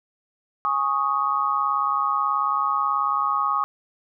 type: chord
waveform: sine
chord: Ab suspended fourth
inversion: none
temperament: just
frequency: 830.6 / 1107.5 / 1245.9 Hz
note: Ab5 / Db6 / Eb6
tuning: 0 / -2 / +2 cents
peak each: -29 / -23 / -23 dBFS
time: 0.65-3.64 s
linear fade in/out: 0 ms
effects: none